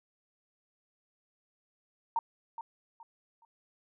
sine tone with echo, 920 Hz, A#5, 23 cents flat, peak -26 dBFS, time 2.16-2.19 s, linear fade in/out 2 ms, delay 420 ms, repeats 3, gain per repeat -11 dB, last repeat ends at 3.45 s, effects none

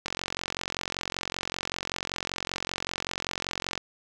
click train, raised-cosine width 0.2 ms, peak -12 dBFS, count 169, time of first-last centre 0.06-3.777 s, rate 45.2 Hz, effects none

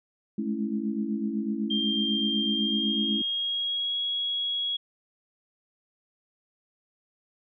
sine chord, A major seventh, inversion third, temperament equal with one note detuned, 207.7 / 215.7 / 277.2 / 329.6 Hz, G#3 / A3 / C#4 / E4, 0 / -34 / 0 / 0 cents, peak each -34 / -29 / -34 / -34 dBFS, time 0.38-3.22 s, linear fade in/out 5 ms
sine tone with pitch glide, 3185 to 3324 Hz, G7 to G#7, +27 to +1 cents, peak -26 dBFS, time 1.7-4.77 s, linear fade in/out 10 ms, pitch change +74 cents, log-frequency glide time 2.5-3.97 s
effects none

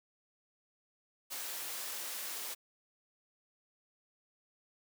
white high-pass noise, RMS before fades -41 dBFS, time 1.3-2.55 s, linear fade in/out 20 ms, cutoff 380 Hz, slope 12 dB/octave, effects none

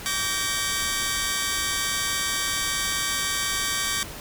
10% pulse chord, G minor, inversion second, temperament equal with one note detuned, 1147.8 / 1568 / 1864.7 Hz, D6 / G6 / Bb6, -40 / 0 / 0 cents, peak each -20 dBFS, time 0.06-4.03 s, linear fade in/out 0 ms, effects pink hiss -38 dBFS RMS until 4.2 s

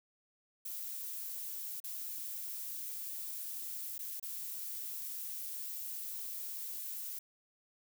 violet noise with dropouts, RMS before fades -42 dBFS, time 0.65-7.19 s, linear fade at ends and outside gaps 5 ms, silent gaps 1.802-1.84 / 3.981-3.99 / 4.198-4.226 s, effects none

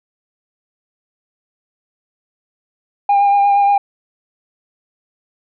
sine tone with vibrato, 805 Hz, G5, 46 cents sharp, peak -7 dBFS, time 3.09-3.78 s, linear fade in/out 5 ms, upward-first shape triangle, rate 8.5 Hz, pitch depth 21 cents each way, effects tanh soft clip ceiling -8 dBFS

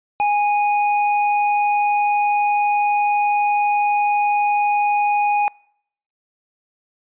triangle tone with hard clipping, 826 Hz, G#5, 10 cents flat, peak -17 dBFS, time 0.2-5.48 s, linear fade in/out 0 ms, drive 15 dB, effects noise-tail reverb RT60 0.7 s tail -26 dB re dry + resampled to 8000 Hz

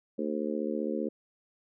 harmonic tone, 75.3 Hz, D2, 44 cents sharp, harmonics 3 / 4 / 5 / 6 / 7, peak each -34 / -35 / -36 / -37 / -37 dBFS, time 0.18-1.09 s, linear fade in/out 10 ms, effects none

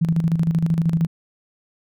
sine tone with tremolo, 164.81 Hz, E3, in tune, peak -14 dBFS, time 0.01-1.07 s, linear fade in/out 10 ms, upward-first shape square, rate 13 Hz, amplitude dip 60%, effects none

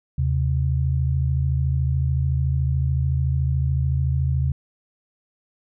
sine tone pair together, 78.8 / 132.53 Hz, D#2 / C3, +23 / +23 cents, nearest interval major sixth, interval 900 cents, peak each -21 dBFS, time 0.18-4.52 s, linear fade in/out 5 ms, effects none

